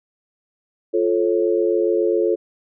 sine chord, F augmented, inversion none, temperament just, 349.2 / 436.5 / 545.7 Hz, F4 / A4 / C#5, 0 / -14 / -27 cents, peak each -19 / -19 / -23 dBFS, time 0.93-2.36 s, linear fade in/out 20 ms, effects none

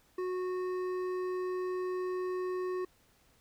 triangle tone with hard clipping, 366.7 Hz, F#4, 15 cents flat, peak -34 dBFS, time 0.18-2.85 s, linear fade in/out 5 ms, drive 13 dB, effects pink hiss -67 dBFS RMS until 3.4 s

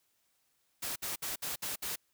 white noise bursts, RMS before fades -37 dBFS, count 6, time 0.82-1.96 s, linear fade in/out 10 ms, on 140 ms, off 60 ms, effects white hiss -75 dBFS RMS until 2.13 s

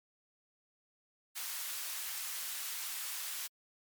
white high-pass noise, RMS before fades -40 dBFS, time 1.35-3.48 s, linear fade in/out 20 ms, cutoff 1100 Hz, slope 12 dB/octave, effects MP3 96 kbps

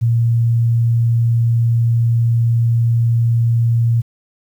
sine tone, 116.5 Hz, A#2, 1 cent flat, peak -11 dBFS, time 0.01-4.02 s, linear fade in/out 20 ms, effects 8-bit

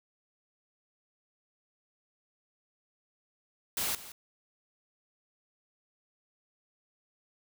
white noise with echo, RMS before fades -32 dBFS, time 3.77-3.95 s, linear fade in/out 2 ms, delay 170 ms, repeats 1, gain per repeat -15 dB, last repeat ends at 4.12 s, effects none

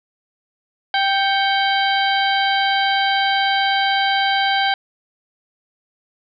harmonic tone with a mistuned harmonic, 784 Hz, G5, in tune, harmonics 1 / 2 / 3 / 4 / 5 / 6, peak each -18 / -21 / -26 / -23 / -27 / -31 dBFS, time 0.94-4.74 s, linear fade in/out 2 ms, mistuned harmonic 3, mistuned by -96 cents, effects none

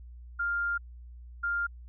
sine tone pair in turn, 1400 / 1400 Hz, F6 / F6, +4 / +4 cents, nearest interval unison, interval 0 cents, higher neither, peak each -27 dBFS, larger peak neither, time 0.39-0.78 / 1.43-1.67 s, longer first, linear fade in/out 10 ms, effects added 60 Hz sine -44 dBFS peak until 1.88 s

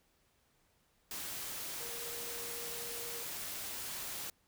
sine tone in noise, 471.7 Hz, A#4, 20 cents sharp, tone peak -49 dBFS, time 1.8-3.23 s, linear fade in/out 2 ms, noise white, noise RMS -42 dBFS, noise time 1.11-4.3 s, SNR -10 dB, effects pink hiss -73 dBFS RMS until 4.47 s

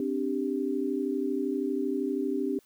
sine chord, C suspended second, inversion none, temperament just, 261.6 / 294.3 / 392.4 Hz, C4 / D4 / G4, 0 / +4 / +2 cents, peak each -31 dBFS, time 0-2.59 s, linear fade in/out 2 ms, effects white hiss -64 dBFS RMS until 2.65 s

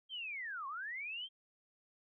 sine linear two-way sweep, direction down then up, 3215 to 1046.5 to 3215 Hz, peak -40 dBFS, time 0.09-1.29 s, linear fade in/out 50 ms, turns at 0.67 s, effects none

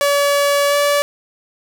sawtooth tone with pitch glide, 570 to 576.3 Hz, C#5 to D5, +48 to -33 cents, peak -9 dBFS, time 0.01-1.02 s, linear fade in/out 0 ms, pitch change +19 cents, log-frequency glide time 0.68-0.75 s, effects none

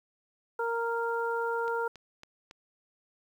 harmonic tone, 464.4 Hz, A#4, 7 cents flat, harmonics 1 / 2 / 3, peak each -31 / -33 / -34 dBFS, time 0.59-1.88 s, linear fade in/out 5 ms
click train, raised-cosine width 0.2 ms, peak -30 dBFS, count 4, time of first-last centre 1.68-2.511 s, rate 3.61 Hz
effects 10-bit

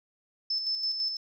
sine tone with tremolo, 5260 Hz, E8, 5 cents flat, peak -26 dBFS, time 0.5-1.17 s, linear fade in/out 5 ms, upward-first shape square, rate 6 Hz, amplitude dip 45%, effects none

